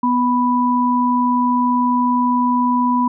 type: tone pair together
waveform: sine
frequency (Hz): 246.9 / 987.8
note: B3 / B5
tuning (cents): 0 / 0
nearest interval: 2 octaves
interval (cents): 2400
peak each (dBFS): -16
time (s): 0.03-3.08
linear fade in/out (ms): 5
effects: none